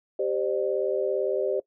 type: chord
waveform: sine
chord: G suspended fourth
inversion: none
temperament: equal with one note detuned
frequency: 392 / 523.3 / 601.1 Hz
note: G4 / C5 / D5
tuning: 0 / 0 / +40 cents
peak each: -27 / -28 / -29 dBFS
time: 0.19-1.6 s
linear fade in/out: 5 ms
effects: noise-tail reverb RT60 0.1 s tail -20 dB re dry